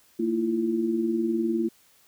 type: tone cluster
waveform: sine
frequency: 227.3 / 319.9 / 339.7 Hz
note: A#3 / D#4 / F4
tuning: -43 / +48 / -48 cents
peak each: -27 / -32 / -25 dBFS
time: 0.19-1.69 s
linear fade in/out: 10 ms
effects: white hiss -60 dBFS RMS until 2.07 s